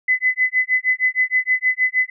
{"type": "tone with tremolo", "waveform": "sine", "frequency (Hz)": 2017, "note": "B6", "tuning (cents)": 36, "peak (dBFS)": -12, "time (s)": [0.08, 2.1], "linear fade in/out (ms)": 5, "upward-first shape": "sine", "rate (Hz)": 6.4, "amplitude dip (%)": 100, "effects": []}